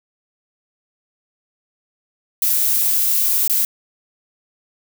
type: noise with dropouts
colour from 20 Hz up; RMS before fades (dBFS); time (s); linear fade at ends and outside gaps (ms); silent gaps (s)
violet; -17; 2.42-3.65; 1; 3.477-3.497
effects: none